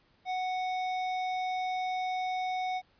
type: tone with hard clipping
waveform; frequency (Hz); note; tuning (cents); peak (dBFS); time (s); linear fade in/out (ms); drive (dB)
sine; 740; F#5; 0; -32; 0.25-2.82; 50; 13
effects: pink hiss -67 dBFS RMS until 2.99 s + resampled to 11025 Hz